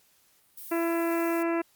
violet noise, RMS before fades -42 dBFS, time 0.57-1.43 s, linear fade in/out 5 ms
harmonic tone, 335.2 Hz, E4, 29 cents sharp, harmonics 1 / 2 / 3 / 4 / 5 / 6 / 7 / 8, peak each -26 / -32 / -36 / -38 / -40 / -42 / -43 / -44 dBFS, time 0.71-1.62 s, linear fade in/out 10 ms
effects white hiss -64 dBFS RMS until 1.75 s + Opus 48 kbps

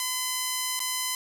5% pulse tone with dropouts, 1017 Hz, C6, 50 cents flat, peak -15 dBFS, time 0-1.15 s, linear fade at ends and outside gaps 1 ms, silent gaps 0.793-0.802 s, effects none

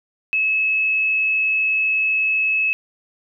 sine tone, 2588 Hz, E7, 32 cents flat, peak -16 dBFS, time 0.33-2.73 s, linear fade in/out 0 ms, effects none

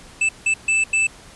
square tone bursts at uneven times, 2637 Hz, E7, in tune, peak -16 dBFS, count 4, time 0.21-0.29 / 0.46-0.54 / 0.68-0.84 / 0.93-1.07 s, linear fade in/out 5 ms, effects pink hiss -44 dBFS RMS until 1.35 s + resampled to 24000 Hz

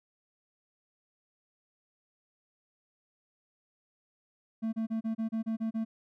triangle tone bursts, 223.3 Hz, A3, 26 cents sharp, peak -27 dBFS, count 9, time 4.62-5.85 s, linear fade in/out 20 ms, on 110 ms, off 30 ms, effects none

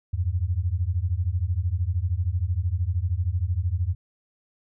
sine beating tone pair, 82.6 / 95.6 Hz, E2 / G2, +4 / -43 cents, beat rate 13 Hz, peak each -25 dBFS, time 0.13-3.95 s, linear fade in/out 10 ms, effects none

